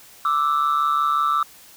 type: tone pair together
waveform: sine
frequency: 1173 / 1318.5 Hz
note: D6 / E6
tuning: -2 / 0 cents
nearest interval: major second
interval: 202 cents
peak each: -18 dBFS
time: 0.25-1.43 s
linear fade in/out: 2 ms
effects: tanh soft clip ceiling -14 dBFS + white hiss -47 dBFS RMS until 1.76 s